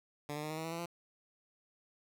10% pulse tone with pitch steps, 146.83 / 150.09 / 153.42 / 156.82 / 160.3 / 163.86 / 167.5 / 171.22 Hz, D3 / D3 / D#3 / D#3 / E3 / E3 / E3 / F3, 0 / +38 / -24 / +14 / -48 / -10 / +28 / -34 cents, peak -30 dBFS, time 0.29-0.858 s, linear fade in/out 2 ms, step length 71 ms, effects none

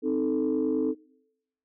sine chord, A diminished, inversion first, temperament equal, 261.6 / 311.1 / 440 Hz, C4 / Eb4 / A4, 0 / 0 / 0 cents, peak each -27 dBFS, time 0.02-0.95 s, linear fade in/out 50 ms, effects noise-tail reverb RT60 0.9 s tail -26 dB re dry + tanh soft clip ceiling -17 dBFS

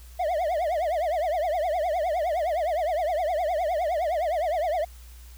triangle tone with vibrato, 661 Hz, E5, 5 cents sharp, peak -21 dBFS, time 0.19-4.85 s, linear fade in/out 10 ms, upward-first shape triangle, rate 9.7 Hz, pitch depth 240 cents each way, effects added 60 Hz sine -43 dBFS peak until 5.37 s + white hiss -54 dBFS RMS until 5.37 s

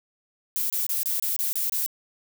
violet noise bursts, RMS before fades -26 dBFS, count 8, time 0.56-1.862 s, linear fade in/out 0 ms, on 140 ms, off 26 ms, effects none

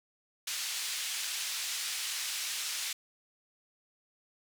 pink band-pass noise, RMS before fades -36 dBFS, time 0.47-2.93 s, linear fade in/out 5 ms, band 2800 to 9800 Hz, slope 12 dB/octave, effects none

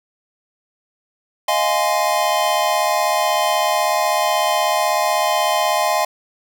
square chord, F minor seventh, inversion third, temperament equal with one note detuned, 622.3 / 698.5 / 830.6 / 1037.5 Hz, Eb5 / F5 / Ab5 / C6, 0 / 0 / 0 / -15 cents, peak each -22 dBFS, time 1.48-6.05 s, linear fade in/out 5 ms, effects none

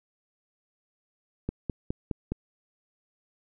click train, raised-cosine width 3 ms, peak -16 dBFS, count 5, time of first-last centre 1.49-2.32 s, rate 4.82 Hz, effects none

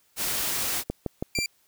white noise, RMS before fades -28 dBFS, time 0.16-0.84 s, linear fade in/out 50 ms
click train, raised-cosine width 2 ms, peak -14 dBFS, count 4, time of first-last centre 0.9-1.388 s, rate 6.15 Hz
20% pulse tone, 2360 Hz, D7, 8 cents sharp, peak -21 dBFS, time 1.35-1.46 s, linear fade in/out 2 ms
effects white hiss -65 dBFS RMS until 1.67 s

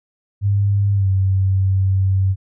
sine tone with pitch glide, 100.6 to 95.72 Hz, G2 to G2, +45 to -41 cents, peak -13 dBFS, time 0.41-2.36 s, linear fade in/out 50 ms, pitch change -86 cents, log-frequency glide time 0.94-1.08 s, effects none

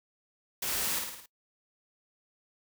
white noise with echo, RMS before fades -33 dBFS, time 0.62-0.99 s, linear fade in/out 5 ms, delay 54 ms, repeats 5, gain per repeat -4 dB, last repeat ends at 1.26 s, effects noise-tail reverb RT60 0.1 s tail -21 dB re dry

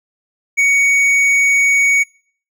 sine tone with hard clipping, 2238 Hz, C#7, 16 cents sharp, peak -11 dBFS, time 0.57-2.04 s, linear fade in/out 20 ms, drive 6 dB, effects noise-tail reverb RT60 0.5 s tail -25 dB re dry

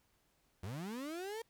35% pulse linear sweep, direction up, 82.41 to 466.2 Hz, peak -39 dBFS, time 0.63-1.42 s, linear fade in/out 5 ms, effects pink hiss -75 dBFS RMS until 1.49 s

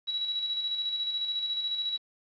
sine tone with tremolo, 3900 Hz, B7, 23 cents flat, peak -27 dBFS, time 0.07-1.98 s, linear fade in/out 20 ms, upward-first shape square, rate 14 Hz, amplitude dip 40%, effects resampled to 11025 Hz + 9-bit

